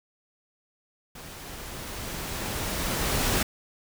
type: noise with level ramp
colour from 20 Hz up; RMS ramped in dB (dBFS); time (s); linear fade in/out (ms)
pink; -43 to -24; 1.15-3.43; 5
effects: none